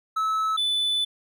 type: tone pair in turn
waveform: triangle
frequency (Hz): 1300 / 3493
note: E6 / A7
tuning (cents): -24 / -13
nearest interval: octave + perfect fourth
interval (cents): 1711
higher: second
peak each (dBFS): -20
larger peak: neither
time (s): 0.16-0.57 / 0.57-1.05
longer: second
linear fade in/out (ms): 10
effects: none